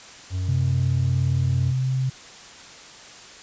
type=tone; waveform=triangle; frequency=92.5 Hz; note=F#2; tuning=in tune; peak=-21 dBFS; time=0.3-1.74 s; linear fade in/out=50 ms
type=tone with vibrato; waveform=sine; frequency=130 Hz; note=C3; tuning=11 cents flat; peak=-20 dBFS; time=0.48-2.1 s; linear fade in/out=10 ms; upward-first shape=sine; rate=1.5 Hz; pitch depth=12 cents each way
effects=white hiss -43 dBFS RMS until 3.42 s + resampled to 16000 Hz